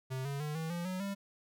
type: tone with pitch steps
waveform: square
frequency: 130.81 / 140.2 / 150.26 / 161.05 / 172.6 / 184.99 / 198.27 Hz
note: C3 / C#3 / D3 / E3 / F3 / F#3 / G3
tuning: 0 / +20 / +40 / -40 / -20 / 0 / +20 cents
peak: -36 dBFS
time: 0.1-1.15 s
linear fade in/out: 20 ms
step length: 150 ms
effects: none